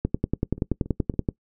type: two click trains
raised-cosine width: 3 ms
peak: -24 / -9 dBFS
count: 5 / 14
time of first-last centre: 0.58-1.139 / 0.05-1.288 s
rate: 7.15 / 10.5 Hz
effects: noise-tail reverb RT60 0.1 s tail -22 dB re dry